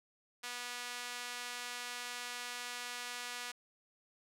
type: tone with high-pass filter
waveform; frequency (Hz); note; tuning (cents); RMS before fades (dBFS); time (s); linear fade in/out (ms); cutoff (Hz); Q
sawtooth; 244.1; B3; -20; -43; 0.43-3.52; 10; 1500; 0.65
effects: low-pass 11000 Hz 12 dB/octave + 11-bit